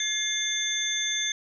sine tone cluster, 1706 / 2117 / 3527 / 6310 Hz, G#6 / C7 / A7 / G8, +46 / +20 / +3 / +10 cents, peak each -36 / -33 / -28 / -30 dBFS, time 0-1.32 s, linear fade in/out 2 ms, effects none

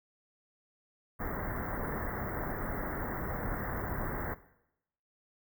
pink band-stop noise, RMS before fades -36 dBFS, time 1.19-4.35 s, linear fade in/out 20 ms, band 2000 to 15000 Hz, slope 96 dB/octave, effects noise-tail reverb RT60 0.8 s tail -17 dB re dry

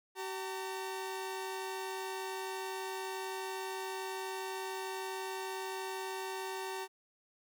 sawtooth tone pair together, 382.1 / 908.8 Hz, G4 / A#5, -44 / -44 cents, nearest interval octave + minor third, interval 1500 cents, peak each -36 / -38 dBFS, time 0.15-6.88 s, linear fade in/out 50 ms, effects none

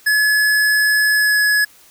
square tone with pitch glide, 1704 to 1692.2 Hz, G#6 to G#6, +44 to +32 cents, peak -13 dBFS, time 0.06-1.65 s, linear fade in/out 10 ms, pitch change -12 cents, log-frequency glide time 1.15-1.38 s, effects white hiss -48 dBFS RMS until 1.9 s

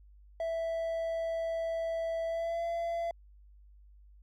triangle tone with pitch glide, 659.3 to 677.1 Hz, E5 to E5, 0 to +46 cents, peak -29 dBFS, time 0.4-3.11 s, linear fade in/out 2 ms, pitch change +46 cents, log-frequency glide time 2.26-2.64 s, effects added 50 Hz sine -54 dBFS peak until 4.22 s

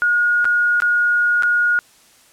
sine tone with dropouts, 1439 Hz, F#6, 49 cents flat, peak -13 dBFS, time 0.02-1.79 s, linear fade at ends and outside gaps 0 ms, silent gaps 0.445-0.453 / 0.802-0.821 / 1.424-1.433 s, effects white hiss -51 dBFS RMS until 2.32 s + low-pass 11000 Hz 12 dB/octave

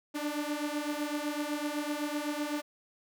sawtooth beating tone pair, 291.9 / 299.8 Hz, D4 / D4, -10 / +36 cents, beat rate 7.9 Hz, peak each -31 dBFS, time 0.14-2.62 s, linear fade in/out 20 ms, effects none

